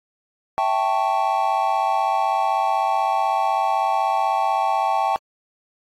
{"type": "chord", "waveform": "triangle", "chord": "A dominant seventh", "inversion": "second", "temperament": "equal", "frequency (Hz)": [659.3, 784, 880, 1108.7], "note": ["E5", "G5", "A5", "C#6"], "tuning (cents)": [0, 0, 0, 0], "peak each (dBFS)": [-25, -19, -21, -24], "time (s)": [0.58, 5.16], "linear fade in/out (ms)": 0, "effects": ["AAC 48 kbps"]}